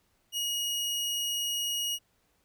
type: tone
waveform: sawtooth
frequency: 2886 Hz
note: F#7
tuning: 44 cents flat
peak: -26 dBFS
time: 0.32-1.99 s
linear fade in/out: 50 ms
effects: pink hiss -71 dBFS RMS until 2.44 s